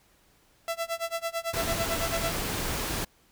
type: tone with tremolo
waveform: sawtooth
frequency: 668 Hz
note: E5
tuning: 23 cents sharp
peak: -23 dBFS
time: 0.68-2.32 s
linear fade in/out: 0 ms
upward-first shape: sine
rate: 9 Hz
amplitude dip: 95%
type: noise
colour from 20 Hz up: pink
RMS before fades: -31 dBFS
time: 1.53-3.05 s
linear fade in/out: 10 ms
effects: pink hiss -63 dBFS RMS until 3.31 s